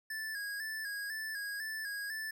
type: tone with vibrato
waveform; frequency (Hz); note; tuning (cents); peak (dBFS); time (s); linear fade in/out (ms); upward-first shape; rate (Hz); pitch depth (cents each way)
square; 1700; G#6; +40; -38; 0.1-2.31; 5; square; 2; 57
effects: none